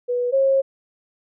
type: tone pair in turn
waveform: sine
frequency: 489.8 / 540.4 Hz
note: B4 / C#5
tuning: -14 / -44 cents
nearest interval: major second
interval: 170 cents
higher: second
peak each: -19 / -14 dBFS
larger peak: second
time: 0.08-0.32 / 0.32-0.62 s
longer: second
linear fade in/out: 20 ms
effects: none